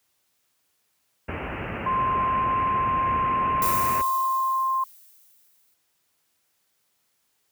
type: low-pass noise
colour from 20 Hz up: pink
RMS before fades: -31 dBFS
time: 1.28-4.02 s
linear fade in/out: 10 ms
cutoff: 2800 Hz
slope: 96 dB/octave
type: tone with pitch glide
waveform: sine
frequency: 1046.5 to 1054.4 Hz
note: C6 to C6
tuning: 0 to +13 cents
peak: -21 dBFS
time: 1.86-4.84 s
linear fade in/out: 5 ms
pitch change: +13 cents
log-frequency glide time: 2.19-4.02 s
type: noise with exponential decay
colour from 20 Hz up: violet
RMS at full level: -26 dBFS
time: 3.62-5.74 s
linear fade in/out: 1 ms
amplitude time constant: 460 ms
effects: white hiss -71 dBFS RMS until 7.51 s + high-pass 60 Hz 12 dB/octave

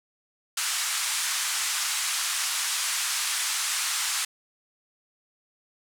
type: band-pass noise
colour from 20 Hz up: white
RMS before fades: -28 dBFS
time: 0.57-4.25 s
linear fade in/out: 5 ms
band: 1000 to 9800 Hz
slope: 24 dB/octave
effects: none

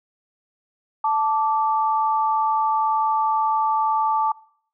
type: tone pair together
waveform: sine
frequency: 879 / 1167.6 Hz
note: A5 / D6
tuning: -2 / -10 cents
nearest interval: perfect fourth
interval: 492 cents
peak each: -19 / -23 dBFS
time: 1.04-4.32 s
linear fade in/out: 5 ms
effects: noise-tail reverb RT60 0.6 s tail -22 dB re dry

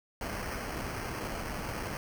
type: noise with sample-and-hold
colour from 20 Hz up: pink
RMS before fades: -37 dBFS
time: 0.21-1.97 s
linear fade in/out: 2 ms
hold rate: 3675 Hz
effects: none

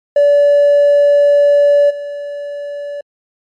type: tone with level steps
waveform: triangle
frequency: 576 Hz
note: D5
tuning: 34 cents flat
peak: -3 / -19 dBFS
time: 0.16-3.01 s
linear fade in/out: 5 ms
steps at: 1.89 s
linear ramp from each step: 20 ms
effects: tanh soft clip ceiling -2 dBFS + MP3 48 kbps

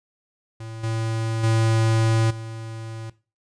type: tone with level steps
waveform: square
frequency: 112.4 Hz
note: A2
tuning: 37 cents sharp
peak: -34 / -24 / -18 / -33 dBFS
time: 0.6-3.1 s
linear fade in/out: 5 ms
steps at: 0.83 / 1.43 / 2.3 s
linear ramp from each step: 10 ms
effects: noise-tail reverb RT60 0.3 s tail -17 dB re dry + resampled to 22050 Hz

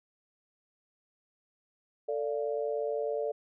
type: tone cluster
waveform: sine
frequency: 445.6 / 582 / 692 Hz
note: A4 / D5 / F5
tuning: +22 / -16 / -16 cents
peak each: -32 / -33 / -40 dBFS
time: 2.08-3.32 s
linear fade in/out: 10 ms
effects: none

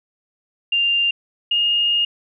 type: tone pair in turn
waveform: sine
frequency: 2794 / 2843 Hz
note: F7 / F7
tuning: 0 / +30 cents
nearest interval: unison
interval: 30 cents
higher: second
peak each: -15 dBFS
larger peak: neither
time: 0.72-1.11 / 1.51-2.05 s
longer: second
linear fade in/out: 5 ms
effects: none

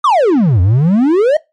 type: exponential two-way sweep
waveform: triangle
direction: down then up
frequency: 1260 to 85.4 to 645 Hz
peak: -5 dBFS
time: 0.04-1.37 s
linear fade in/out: 5 ms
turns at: 0.61 s
effects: noise-tail reverb RT60 0.2 s tail -20 dB re dry + MP3 48 kbps

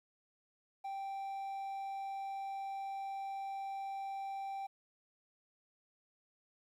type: tone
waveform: triangle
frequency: 783 Hz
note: G5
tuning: 2 cents flat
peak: -37 dBFS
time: 0.84-4.67 s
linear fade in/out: 10 ms
effects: 12-bit

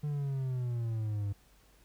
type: exponential sweep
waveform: triangle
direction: down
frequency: 150 to 99.1 Hz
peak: -29 dBFS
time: 0.03-1.33 s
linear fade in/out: 10 ms
effects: added 50 Hz sine -63 dBFS peak until 1.84 s + pink hiss -65 dBFS RMS until 1.84 s

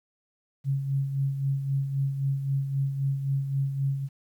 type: tone with tremolo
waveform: sine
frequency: 137.4 Hz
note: C#3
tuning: 15 cents flat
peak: -22 dBFS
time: 0.64-4.09 s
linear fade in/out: 50 ms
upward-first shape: sine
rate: 3.8 Hz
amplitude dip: 55%
effects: 10-bit

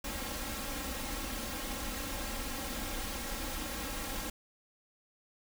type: noise with comb filter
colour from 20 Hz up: pink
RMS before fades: -38 dBFS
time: 0.04-4.3 s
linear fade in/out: 5 ms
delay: 3.7 ms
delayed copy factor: +1
effects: none

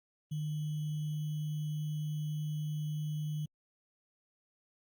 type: tone with sample-and-hold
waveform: sine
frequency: 151.7 Hz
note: D#3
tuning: 44 cents flat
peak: -33 dBFS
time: 0.31-3.46 s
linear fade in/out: 10 ms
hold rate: 3150 Hz
effects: Opus 32 kbps

